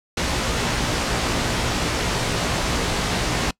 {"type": "noise with comb filter", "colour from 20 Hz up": "pink", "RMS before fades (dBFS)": -22, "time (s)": [0.17, 3.51], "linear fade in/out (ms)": 5, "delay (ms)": 17, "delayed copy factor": 0.55, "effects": ["noise-tail reverb RT60 0.1 s tail -24 dB re dry", "low-pass 7000 Hz 12 dB/octave"]}